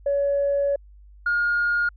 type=tone pair in turn; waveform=sine; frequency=564 / 1424.1 Hz; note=C#5 / F6; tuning=+30 / +33 cents; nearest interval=octave + major third; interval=1603 cents; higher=second; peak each=-18 dBFS; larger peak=neither; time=0.06-0.76 / 1.26-1.89 s; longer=first; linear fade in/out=5 ms; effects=tanh soft clip ceiling -15 dBFS + added 50 Hz sine -45 dBFS peak until 1.96 s